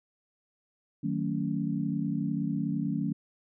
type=chord; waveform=sine; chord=D# half-diminished seventh; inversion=none; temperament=just; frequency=155.56 / 186.68 / 224 / 280 Hz; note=D#3 / F#3 / A3 / C#4; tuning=0 / +16 / +31 / +18 cents; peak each=-33 dBFS; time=1.03-3.13 s; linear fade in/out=10 ms; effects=none